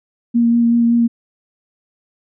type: tone with vibrato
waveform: sine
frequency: 234.6 Hz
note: A#3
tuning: 11 cents sharp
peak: -10 dBFS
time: 0.34-1.08 s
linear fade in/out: 20 ms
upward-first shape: sine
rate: 5.3 Hz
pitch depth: 13 cents each way
effects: none